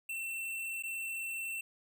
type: tone with dropouts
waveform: square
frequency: 2693 Hz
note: E7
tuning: 36 cents sharp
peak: -37 dBFS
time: 0.09-1.61 s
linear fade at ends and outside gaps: 5 ms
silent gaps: 0.825-0.835 s
effects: none